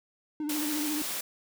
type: tone with vibrato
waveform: triangle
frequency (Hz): 299.9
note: D4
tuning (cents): +36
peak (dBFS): -28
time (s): 0.4-1.02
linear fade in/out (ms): 2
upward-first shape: triangle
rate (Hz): 14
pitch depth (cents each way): 64
type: high-pass noise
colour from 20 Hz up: white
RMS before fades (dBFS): -34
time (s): 0.49-1.21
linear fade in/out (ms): 5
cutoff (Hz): 180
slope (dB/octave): 12
effects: none